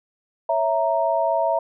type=chord; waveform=sine; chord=A# diminished; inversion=first; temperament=equal; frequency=554.4 / 659.3 / 932.3 Hz; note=C#5 / E5 / A#5; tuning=0 / 0 / 0 cents; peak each=-26 / -20 / -23 dBFS; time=0.49-1.59 s; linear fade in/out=5 ms; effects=none